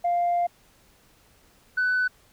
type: tone pair in turn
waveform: sine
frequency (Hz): 698.5 / 1499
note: F5 / F#6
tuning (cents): 0 / +22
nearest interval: octave + minor second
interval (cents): 1322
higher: second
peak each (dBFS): -19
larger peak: neither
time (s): 0.04-0.47 / 1.77-2.08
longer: first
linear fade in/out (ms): 10
effects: tanh soft clip ceiling -18 dBFS + pink hiss -59 dBFS RMS until 2.32 s